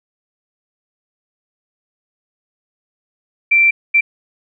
sine tone bursts at uneven times, 2349 Hz, D7, in tune, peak -8 dBFS, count 2, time 3.51-3.71 / 3.94-4.01 s, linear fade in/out 10 ms, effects none

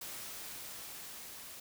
white noise with level ramp, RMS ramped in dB -44 to -49 dBFS, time 0.01-1.6 s, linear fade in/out 5 ms, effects none

